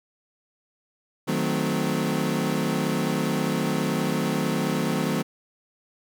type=chord; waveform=30% pulse; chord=D# diminished seventh; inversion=none; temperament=equal with one note detuned; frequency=155.56 / 185 / 220 / 258.2 Hz; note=D#3 / F#3 / A3 / C4; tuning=0 / 0 / 0 / -23 cents; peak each=-26 dBFS; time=1.27-5.23 s; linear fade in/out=20 ms; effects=none